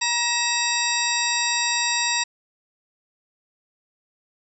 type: harmonic tone with a mistuned harmonic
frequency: 949 Hz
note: A#5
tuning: 31 cents sharp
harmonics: 1 / 2 / 3 / 4 / 5 / 6 / 8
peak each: -28 / -28 / -28 / -28 / -28 / -28 / -28 dBFS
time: 0.01-2.24 s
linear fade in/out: 10 ms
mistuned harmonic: 3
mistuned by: -140 cents
effects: none